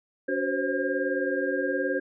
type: tone cluster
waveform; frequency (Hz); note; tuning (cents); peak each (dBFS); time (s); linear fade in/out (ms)
sine; 285 / 373.8 / 515 / 534 / 1612; C#4 / F#4 / C5 / C5 / G6; +48 / +18 / -28 / +35 / +48; -31; 0.28-2; 10
effects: none